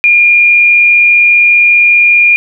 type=tone with frequency modulation; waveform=sine; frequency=2415 Hz; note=D7; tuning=48 cents sharp; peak=-3 dBFS; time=0.04-2.36 s; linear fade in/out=0 ms; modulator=90.1 Hz; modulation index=0.36; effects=none